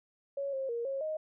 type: tone with pitch steps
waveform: sine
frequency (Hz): 557 / 535 / 469.3 / 544 / 623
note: C#5 / C5 / A#4 / C#5 / D#5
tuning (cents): +8 / +38 / +12 / -33 / +2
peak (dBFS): -32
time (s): 0.37-1.17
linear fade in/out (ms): 5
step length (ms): 160
effects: none